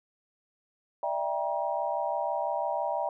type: chord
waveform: sine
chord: E half-diminished seventh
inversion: third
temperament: just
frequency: 593.3 / 659.3 / 791.1 / 949.3 Hz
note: D5 / E5 / G5 / Bb5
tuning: +18 / 0 / +16 / +31 cents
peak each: -33 dBFS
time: 1.03-3.09 s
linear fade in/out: 2 ms
effects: none